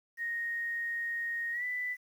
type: tone with pitch glide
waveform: sine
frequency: 1864.7 to 1987 Hz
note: A#6 to B6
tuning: 0 to +10 cents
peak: -32 dBFS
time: 0.17-1.97 s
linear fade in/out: 50 ms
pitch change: +110 cents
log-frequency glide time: 1.52-1.64 s
effects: 10-bit